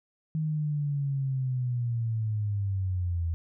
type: linear sweep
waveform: sine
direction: down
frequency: 157.9 to 81.6 Hz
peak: -26 dBFS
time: 0.35-3.34 s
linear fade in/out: 0 ms
effects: none